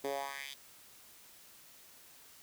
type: tone with high-pass filter sweep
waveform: 10% pulse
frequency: 138.59 Hz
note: C#3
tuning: in tune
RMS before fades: -40 dBFS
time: 0.04-0.54 s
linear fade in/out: 5 ms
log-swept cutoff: 350 to 3600 Hz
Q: 2.5
effects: white hiss -58 dBFS RMS until 2.42 s